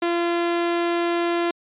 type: tone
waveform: sawtooth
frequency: 343.1 Hz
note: F4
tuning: 31 cents flat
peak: -16 dBFS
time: 0.02-1.51 s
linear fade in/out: 5 ms
effects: resampled to 8000 Hz